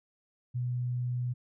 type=tone; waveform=sine; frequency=123.47 Hz; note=B2; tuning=in tune; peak=-29 dBFS; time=0.54-1.34 s; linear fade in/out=20 ms; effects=none